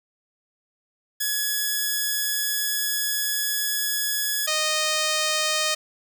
5% pulse tone pair in turn, 1691 / 619.3 Hz, G#6 / D#5, +31 / -8 cents, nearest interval octave + perfect fourth, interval 1739 cents, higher first, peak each -12 / -10 dBFS, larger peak second, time 1.2-4.47 / 4.47-5.75 s, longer first, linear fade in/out 10 ms, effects none

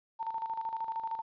sine tone with tremolo, 900 Hz, A5, 39 cents sharp, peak -31 dBFS, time 0.19-1.22 s, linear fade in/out 20 ms, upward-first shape square, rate 13 Hz, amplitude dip 60%, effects resampled to 11025 Hz + 12-bit

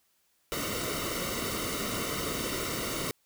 pink noise with comb filter, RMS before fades -33 dBFS, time 0.52-3.11 s, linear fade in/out 0 ms, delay 1.2 ms, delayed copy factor -0.75, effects white hiss -71 dBFS RMS until 3.25 s

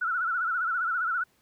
sine tone with vibrato, 1400 Hz, F6, 4 cents sharp, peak -25 dBFS, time 0.01-1.24 s, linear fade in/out 10 ms, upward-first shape sine, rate 15 Hz, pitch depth 110 cents each way, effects pink hiss -67 dBFS RMS until 1.41 s + high-pass 60 Hz 12 dB/octave

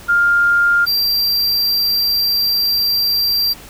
sine / square tone pair in turn, 1403 / 4719 Hz, F6 / D8, +8 / +7 cents, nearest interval octave + major sixth, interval 2099 cents, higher second, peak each -10 / -14 dBFS, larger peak first, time 0.08-0.86 / 0.86-3.54 s, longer second, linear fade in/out 20 ms, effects added 50 Hz sine -44 dBFS peak until 3.69 s + pink hiss -38 dBFS RMS until 3.69 s

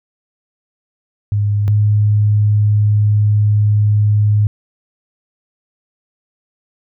sine tone pair in turn, 103.1 / 104.84 Hz, G#2 / G#2, -12 / +17 cents, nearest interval unison, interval 29 cents, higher second, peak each -12 / -9 dBFS, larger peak second, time 1.32-1.68 / 1.68-4.47 s, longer second, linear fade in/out 0 ms, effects none

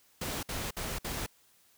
pink noise bursts, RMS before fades -36 dBFS, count 4, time 0.21-1.264 s, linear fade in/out 5 ms, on 220 ms, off 58 ms, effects white hiss -65 dBFS RMS until 1.77 s

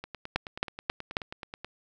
two click trains, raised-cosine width 0.3 ms, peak -22 / -9 dBFS, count 16 / 4, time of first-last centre 0.04-1.646 / 0.36-1.169 s, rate 9.34 / 3.71 Hz, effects none

